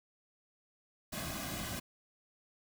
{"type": "noise with comb filter", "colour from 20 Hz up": "pink", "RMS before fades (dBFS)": -40, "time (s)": [1.12, 1.8], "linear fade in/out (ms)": 10, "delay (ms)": 2.2, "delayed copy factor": -0.75, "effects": []}